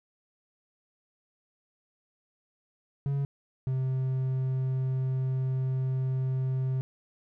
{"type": "tone pair in turn", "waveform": "triangle", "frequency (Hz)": [139.5, 130.79], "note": ["C#3", "C3"], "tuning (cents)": [11, 0], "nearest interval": "minor second", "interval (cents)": 111, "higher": "first", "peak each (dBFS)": -24, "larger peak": "neither", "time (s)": [[3.06, 3.25], [3.67, 6.81]], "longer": "second", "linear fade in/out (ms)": 0, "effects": []}